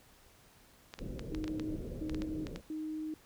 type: clicks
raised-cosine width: 0.2 ms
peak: -26 dBFS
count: 12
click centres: 0.939 / 0.99 / 1.194 / 1.348 / 1.442 / 1.479 / 1.597 / 2.096 / 2.146 / 2.22 / 2.469 / 2.56 s
type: low-pass noise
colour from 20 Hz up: pink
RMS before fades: -42 dBFS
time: 0.97-2.62 s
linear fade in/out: 50 ms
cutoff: 550 Hz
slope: 48 dB/octave
type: tone bursts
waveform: sine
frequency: 311.1 Hz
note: D#4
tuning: in tune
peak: -36 dBFS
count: 3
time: 1.32-3.14 s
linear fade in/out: 2 ms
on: 440 ms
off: 250 ms
effects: pink hiss -62 dBFS RMS until 3.25 s